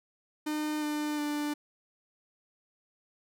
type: tone with pitch steps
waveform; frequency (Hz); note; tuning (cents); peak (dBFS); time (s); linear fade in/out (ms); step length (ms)
45% pulse; 303.6 / 299.4 / 295.3; D#4 / D4 / D4; -42 / +33 / +10; -30; 0.46-1.54; 10; 360
effects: none